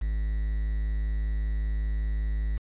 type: tone with quantisation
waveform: triangle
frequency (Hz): 52.6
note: G#1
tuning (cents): +23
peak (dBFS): -23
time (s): 0.01-2.58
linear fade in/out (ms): 10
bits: 8
effects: resampled to 8000 Hz